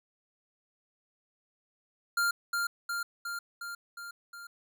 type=tone with echo; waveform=square; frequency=1396.9 Hz; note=F6; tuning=in tune; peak=-26 dBFS; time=2.17-2.31 s; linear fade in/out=5 ms; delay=360 ms; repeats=6; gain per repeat=-3 dB; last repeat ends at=4.47 s; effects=none